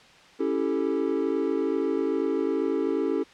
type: chord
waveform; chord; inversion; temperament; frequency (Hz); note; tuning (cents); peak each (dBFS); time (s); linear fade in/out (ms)
triangle; A dominant seventh; first; equal; 277.2 / 329.6 / 392 / 440; C#4 / E4 / G4 / A4; 0 / 0 / 0 / 0; -27; 0.39-3.24; 20
effects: white hiss -52 dBFS RMS until 3.33 s + low-pass 4000 Hz 12 dB/octave